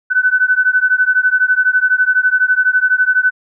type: beating tone pair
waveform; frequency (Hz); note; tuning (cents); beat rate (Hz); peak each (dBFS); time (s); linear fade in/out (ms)
sine; 1500 / 1512; F#6 / F#6; +23 / +37; 12; -13; 0.1-3.31; 20
effects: none